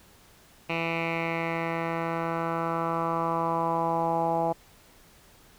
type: tone with low-pass filter sweep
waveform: 10% pulse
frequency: 166 Hz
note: E3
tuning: 12 cents sharp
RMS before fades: -28 dBFS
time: 0.69-4.53 s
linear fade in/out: 10 ms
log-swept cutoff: 2600 to 770 Hz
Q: 3.9
effects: pink hiss -56 dBFS RMS until 5.58 s